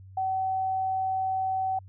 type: tone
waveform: sine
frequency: 760 Hz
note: F#5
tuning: 46 cents sharp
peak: -25 dBFS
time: 0.17-1.79 s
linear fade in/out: 5 ms
effects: added 95 Hz sine -45 dBFS peak until 1.88 s